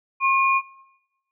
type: tone pair together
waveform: sine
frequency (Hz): 1075 / 2438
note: C6 / D#7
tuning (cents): +47 / -36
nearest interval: octave + major second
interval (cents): 1417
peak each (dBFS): -18 / -20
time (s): 0.2-0.62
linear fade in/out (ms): 50
effects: noise-tail reverb RT60 0.9 s tail -19 dB re dry